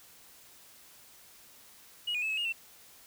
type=tone with pitch steps; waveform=sine; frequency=2898 / 2457 / 2606 / 2578 / 2848 / 2696 Hz; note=F#7 / D#7 / E7 / E7 / F7 / E7; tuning=-37 / -22 / -20 / -39 / +33 / +38 cents; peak=-28 dBFS; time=2.07-2.526 s; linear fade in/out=10 ms; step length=76 ms; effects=tanh soft clip ceiling -27 dBFS + white hiss -56 dBFS RMS until 3.06 s